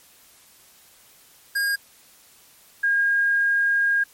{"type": "tone pair in turn", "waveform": ["square", "sine"], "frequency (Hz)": [1623, 1623], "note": ["G#6", "G#6"], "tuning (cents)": [-40, -40], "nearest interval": "unison", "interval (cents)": 0, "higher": "neither", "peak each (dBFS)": [-21, -17], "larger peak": "second", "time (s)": [[1.55, 1.76], [2.83, 4.04]], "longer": "second", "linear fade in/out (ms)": 10, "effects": ["white hiss -53 dBFS RMS until 4.13 s", "MP3 64 kbps"]}